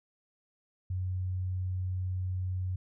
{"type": "tone", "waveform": "sine", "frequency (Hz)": 92.2, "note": "F#2", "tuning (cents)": -6, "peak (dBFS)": -30, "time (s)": [0.9, 2.76], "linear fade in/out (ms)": 5, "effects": []}